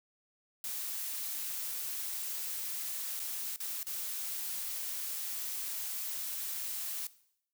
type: noise with dropouts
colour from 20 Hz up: blue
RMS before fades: -38 dBFS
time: 0.64-7.07 s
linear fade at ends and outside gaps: 2 ms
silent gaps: 3.195-3.199 / 3.561-3.602 / 3.831-3.867 s
effects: noise-tail reverb RT60 0.7 s tail -18 dB re dry